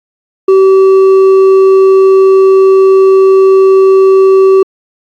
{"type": "tone with hard clipping", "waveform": "sine", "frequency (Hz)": 383.6, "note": "G4", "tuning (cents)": -37, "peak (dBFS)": -3, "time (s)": [0.48, 4.63], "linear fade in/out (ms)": 5, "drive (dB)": 4, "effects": ["AAC 64 kbps"]}